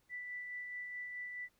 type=tone with tremolo; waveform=sine; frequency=1975.5 Hz; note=B6; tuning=in tune; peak=-40 dBFS; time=0.09-1.49 s; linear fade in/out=50 ms; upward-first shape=sine; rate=4.7 Hz; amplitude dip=30%; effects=pink hiss -75 dBFS RMS until 1.59 s